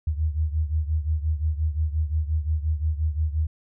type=beating tone pair; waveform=sine; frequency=76.3 / 82 Hz; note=D#2 / E2; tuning=-33 / -9 cents; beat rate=5.7 Hz; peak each=-23 / -27 dBFS; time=0.07-3.47 s; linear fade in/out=5 ms; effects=none